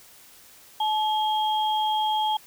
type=tone pair together; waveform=sine; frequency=860 / 3247 Hz; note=A5 / G#7; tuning=-40 / -40 cents; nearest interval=octave + major seventh; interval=2300 cents; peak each=-22 / -29 dBFS; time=0.8-2.37 s; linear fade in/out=5 ms; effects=white hiss -51 dBFS RMS until 2.46 s